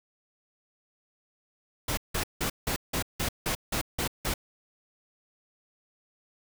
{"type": "noise bursts", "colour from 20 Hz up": "pink", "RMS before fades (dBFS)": -29, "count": 10, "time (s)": [1.88, 4.34], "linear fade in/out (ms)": 5, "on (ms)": 93, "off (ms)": 170, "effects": []}